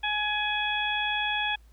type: harmonic tone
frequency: 840 Hz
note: G#5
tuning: 19 cents sharp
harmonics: 1 / 2 / 3 / 4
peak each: -31 / -31 / -31 / -31 dBFS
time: 0.03-1.56 s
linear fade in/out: 10 ms
effects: added 55 Hz sine -51 dBFS peak until 1.72 s + pink hiss -66 dBFS RMS until 1.72 s